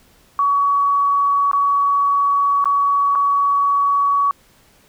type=tone with dropouts; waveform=sine; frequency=1129 Hz; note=C#6; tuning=31 cents sharp; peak=-13 dBFS; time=0.39-4.31 s; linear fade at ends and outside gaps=1 ms; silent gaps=1.514-1.532 / 2.642-2.656 / 3.152-3.156 s; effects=pink hiss -53 dBFS RMS until 4.88 s